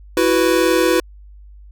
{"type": "chord", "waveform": "square", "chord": "E suspended second", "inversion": "none", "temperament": "equal", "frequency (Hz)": [329.6, 370, 493.9], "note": ["E4", "F#4", "B4"], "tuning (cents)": [0, 0, 0], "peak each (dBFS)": -18, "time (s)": [0.17, 1], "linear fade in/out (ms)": 2, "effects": ["added 50 Hz sine -38 dBFS peak until 1.71 s"]}